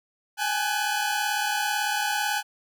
sawtooth tone cluster, 813 / 851 / 1502 Hz, G#5 / G#5 / F#6, -37 / +42 / +26 cents, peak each -25 dBFS, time 0.37-2.43 s, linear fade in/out 50 ms, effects none

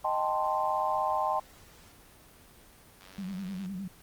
sine chord, A half-diminished seventh, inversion second, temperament equal, 622.3 / 784 / 880 / 1046.5 Hz, Eb5 / G5 / A5 / C6, 0 / 0 / 0 / 0 cents, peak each -33 / -31 / -32 / -31 dBFS, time 0.04-1.4 s, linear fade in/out 10 ms
click train, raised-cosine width 0.2 ms, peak -33 dBFS, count 62, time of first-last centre 3.01-3.66 s, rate 93.9 Hz
sine tone with vibrato, 189.9 Hz, F#3, 45 cents sharp, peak -34 dBFS, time 3.18-3.88 s, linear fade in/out 5 ms, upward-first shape sine, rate 9.8 Hz, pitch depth 100 cents each way
effects pink hiss -55 dBFS RMS until 4.02 s + Opus 24 kbps

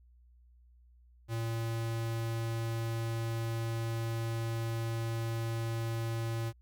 square tone, 114.4 Hz, A#2, 32 cents flat, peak -33 dBFS, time 1.28-6.53 s, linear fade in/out 50 ms, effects added 60 Hz sine -58 dBFS peak until 6.61 s

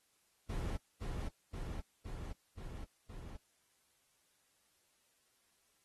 brown noise with echo, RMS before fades -38 dBFS, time 0.49-0.77 s, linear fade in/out 10 ms, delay 520 ms, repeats 5, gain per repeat -2 dB, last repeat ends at 3.37 s, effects white hiss -75 dBFS RMS until 5.84 s + AAC 32 kbps

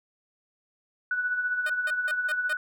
sine tone with tremolo, 1480 Hz, F#6, in tune, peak -23 dBFS, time 1.11-2.57 s, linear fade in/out 2 ms, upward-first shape sine, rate 15 Hz, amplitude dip 50%
10% pulse tone bursts, 613 Hz, D#5, 26 cents flat, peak -25 dBFS, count 5, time 1.66-2.53 s, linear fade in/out 5 ms, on 38 ms, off 170 ms
effects none

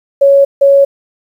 sine tone pair in turn, 556 / 556 Hz, C#5 / C#5, +5 / +5 cents, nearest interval unison, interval 0 cents, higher neither, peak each -3 dBFS, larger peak neither, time 0.21-0.45 / 0.61-0.85 s, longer neither, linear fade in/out 10 ms, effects 7-bit

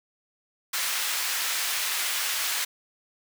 pink high-pass noise, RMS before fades -28 dBFS, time 0.73-2.65 s, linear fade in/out 10 ms, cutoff 1600 Hz, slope 12 dB/octave, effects none

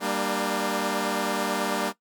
10% pulse chord, G minor, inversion none, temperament equal with one note detuned, 196 / 233.1 / 298.6 Hz, G3 / Bb3 / D4, 0 / 0 / +29 cents, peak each -21 dBFS, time 0-1.93 s, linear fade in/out 50 ms, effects noise-tail reverb RT60 0.1 s tail -17 dB re dry

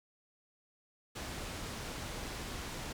pink low-pass noise, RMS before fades -42 dBFS, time 1.15-2.93 s, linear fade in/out 10 ms, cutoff 8600 Hz, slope 12 dB/octave, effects none

